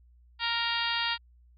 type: harmonic tone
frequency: 466.2 Hz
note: A#4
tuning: in tune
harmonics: 2 / 3 / 4 / 5 / 6 / 7 / 8 / 9 / 10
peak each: -34 / -35 / -34 / -39 / -34 / -35 / -35 / -40 / -37 dBFS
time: 0.39-1.18 s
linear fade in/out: 50 ms
effects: added 60 Hz sine -55 dBFS peak until 1.57 s + MP3 96 kbps